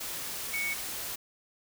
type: tone in noise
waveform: sine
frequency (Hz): 2227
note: C#7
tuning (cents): +7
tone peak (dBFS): -30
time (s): 0.53-0.74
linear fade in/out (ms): 10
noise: white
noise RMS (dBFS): -37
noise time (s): 0-1.16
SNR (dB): +4
effects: none